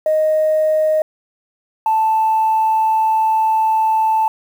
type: tone pair in turn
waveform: sine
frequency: 622.3 / 880.1 Hz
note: D#5 / A5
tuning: 0 / 0 cents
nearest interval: tritone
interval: 600 cents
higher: second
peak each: -11 dBFS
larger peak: neither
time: 0.06-1.02 / 1.86-4.28 s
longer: second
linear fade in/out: 2 ms
effects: tanh soft clip ceiling -8 dBFS + 7-bit